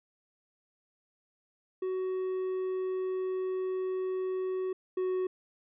triangle tone pair in turn, 373.5 / 370.5 Hz, F#4 / F#4, +16 / +2 cents, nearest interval unison, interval 14 cents, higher first, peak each -28 / -26 dBFS, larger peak second, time 1.82-4.73 / 4.97-5.27 s, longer first, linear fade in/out 5 ms, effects resampled to 8000 Hz

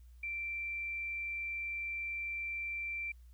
sine tone, 2349 Hz, D7, in tune, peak -36 dBFS, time 0.23-3.12 s, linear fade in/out 5 ms, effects added 60 Hz sine -53 dBFS peak until 3.33 s + white hiss -75 dBFS RMS until 3.33 s

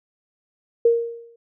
sine tone with exponential decay, 466.2 Hz, A#4, in tune, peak -10 dBFS, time 0.85-1.36 s, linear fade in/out 5 ms, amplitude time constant 110 ms, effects none

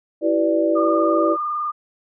sine chord, E minor seventh, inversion none, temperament equal with one note detuned, 329.6 / 382.8 / 493.9 / 587.3 Hz, E4 / G4 / B4 / D5, 0 / -41 / 0 / 0 cents, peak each -19 / -25 / -25 / -19 dBFS, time 0.21-1.37 s, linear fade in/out 50 ms
sine tone with vibrato, 1206 Hz, D6, 46 cents sharp, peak -21 dBFS, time 0.75-1.72 s, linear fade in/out 20 ms, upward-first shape sine, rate 20 Hz, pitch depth 35 cents each way
effects none

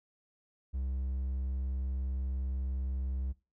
triangle tone with hard clipping, 65.7 Hz, C2, 8 cents sharp, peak -33 dBFS, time 0.73-3.33 s, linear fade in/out 20 ms, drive 6 dB, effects noise-tail reverb RT60 0.3 s tail -21 dB re dry

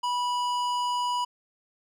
sine tone with hard clipping, 980 Hz, B5, 14 cents flat, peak -27 dBFS, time 0.03-1.25 s, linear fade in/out 10 ms, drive 13 dB, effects none

